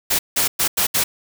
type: noise bursts at uneven times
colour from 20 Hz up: white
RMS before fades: -18 dBFS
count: 5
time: 0.1-0.19 / 0.36-0.48 / 0.59-0.68 / 0.77-0.87 / 0.94-1.04 s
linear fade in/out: 10 ms
effects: none